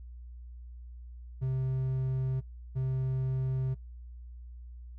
triangle tone pair in turn, 130.81 / 130.81 Hz, C3 / C3, 0 / 0 cents, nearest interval unison, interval 0 cents, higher neither, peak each -26 dBFS, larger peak neither, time 1.41-2.41 / 2.75-3.75 s, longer neither, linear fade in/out 20 ms, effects noise-tail reverb RT60 0.2 s tail -24 dB re dry + added 60 Hz sine -43 dBFS peak until 4.98 s

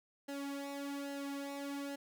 sawtooth tone with flanger, 280.7 Hz, C#4, 22 cents sharp, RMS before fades -42 dBFS, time 0.28-1.96 s, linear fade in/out 10 ms, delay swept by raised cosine 0.84 to 2.94 ms, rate 1.2 Hz, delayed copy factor -0.75, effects none

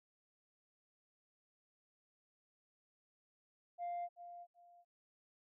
sine tone with echo, 698.5 Hz, F5, in tune, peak -37 dBFS, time 3.78-4.09 s, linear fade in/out 50 ms, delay 380 ms, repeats 2, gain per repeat -12 dB, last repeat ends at 4.85 s, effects tanh soft clip ceiling -37 dBFS

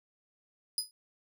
25% pulse tone with exponential decay, 4978 Hz, D#8, in tune, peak -21 dBFS, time 0.78-0.91 s, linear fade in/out 1 ms, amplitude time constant 28 ms, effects none

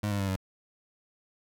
25% pulse tone with pitch steps, 104.3 / 101.04 / 97.88 / 94.82 Hz, G#2 / G#2 / G2 / F#2, +8 / -47 / -2 / +43 cents, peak -24 dBFS, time 0.03-0.362 s, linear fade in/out 5 ms, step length 83 ms, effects none

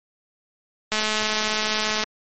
click train, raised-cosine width 0.2 ms, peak -6 dBFS, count 241, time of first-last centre 0.92-2.036 s, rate 215 Hz, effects MP3 32 kbps

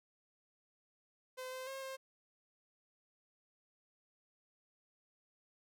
sawtooth tone with pitch steps, 513 / 517 / 537 / 531 Hz, C5 / C5 / C5 / C5, -34 / -21 / +45 / +25 cents, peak -39 dBFS, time 1.37-1.97 s, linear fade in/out 20 ms, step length 150 ms, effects none

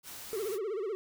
white noise, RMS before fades -45 dBFS, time 0.03-0.59 s, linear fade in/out 50 ms
triangle tone with vibrato, 412.2 Hz, G#4, 13 cents flat, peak -30 dBFS, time 0.33-0.95 s, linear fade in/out 0 ms, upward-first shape sine, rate 16 Hz, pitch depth 180 cents each way
effects none

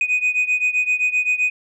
sine beating tone pair, 2489 / 2496.7 Hz, D#7 / D#7, 0 / +5 cents, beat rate 7.7 Hz, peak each -17 / -19 dBFS, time 0.01-1.5 s, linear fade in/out 2 ms, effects tanh soft clip ceiling -13 dBFS

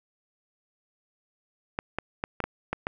clicks, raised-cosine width 0.5 ms, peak -13 dBFS, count 7, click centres 1.789 / 1.986 / 2.239 / 2.403 / 2.44 / 2.73 / 2.869 s, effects none

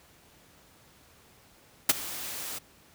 white noise with ADSR envelope, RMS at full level -18 dBFS, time 1.89-2.59 s, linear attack 6 ms, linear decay 25 ms, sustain -19 dB, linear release 13 ms, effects pink hiss -58 dBFS RMS until 2.94 s + high-pass 60 Hz 12 dB/octave

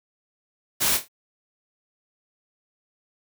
white noise with echo, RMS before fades -22 dBFS, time 0.8-0.98 s, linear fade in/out 20 ms, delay 26 ms, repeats 4, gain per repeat -8 dB, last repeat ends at 1.084 s, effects none

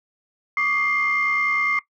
sine tone cluster, 1143 / 1213 / 2109 Hz, D6 / D#6 / C7, -47 / -44 / +13 cents, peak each -24 / -28 / -20 dBFS, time 0.57-1.79 s, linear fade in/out 2 ms, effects noise-tail reverb RT60 0.1 s tail -17 dB re dry + tanh soft clip ceiling -12 dBFS

